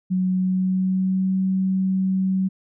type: tone with pitch glide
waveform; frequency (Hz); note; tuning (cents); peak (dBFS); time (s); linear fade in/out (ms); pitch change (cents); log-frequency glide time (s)
sine; 185 to 189.21; F#3 to F#3; 0 to +39; -18; 0.1-2.49; 20; +39; 0.29-1.36
effects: none